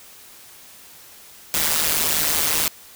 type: noise with amplitude modulation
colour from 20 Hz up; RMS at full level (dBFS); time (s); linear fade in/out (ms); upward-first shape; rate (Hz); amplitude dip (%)
white; -17; 1.54-2.68; 0; sine; 155; 80
effects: white hiss -45 dBFS RMS until 2.95 s